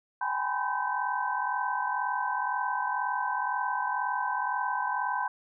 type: tone cluster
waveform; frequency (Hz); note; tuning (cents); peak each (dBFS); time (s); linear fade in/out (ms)
sine; 784 / 841 / 986 / 1028 / 1545; G5 / G#5 / B5 / C6 / G6; 0 / +22 / -3 / -31 / -26; -37 / -34 / -31 / -35 / -34; 0.21-5.28; 5
effects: none